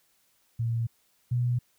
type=tone pair in turn; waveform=sine; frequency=115.8 / 122.13 Hz; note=A#2 / B2; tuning=-11 / -19 cents; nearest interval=minor second; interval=92 cents; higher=second; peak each=-25 / -23 dBFS; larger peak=second; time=0.59-0.87 / 1.31-1.59 s; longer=neither; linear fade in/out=10 ms; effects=white hiss -68 dBFS RMS until 1.78 s